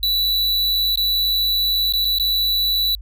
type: tone with dropouts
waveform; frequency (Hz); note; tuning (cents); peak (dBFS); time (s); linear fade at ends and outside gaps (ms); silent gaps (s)
square; 3951; B7; 0; -17; 0.03-2.95; 1; 0.957-0.974 / 1.924-1.936 / 2.047-2.052 / 2.185-2.198
effects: added 50 Hz sine -32 dBFS peak until 3.01 s